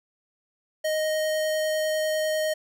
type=tone with vibrato; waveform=square; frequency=622.3 Hz; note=D#5; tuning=in tune; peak=-24 dBFS; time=0.84-2.54 s; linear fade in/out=10 ms; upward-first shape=triangle; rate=10 Hz; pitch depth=8 cents each way; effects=none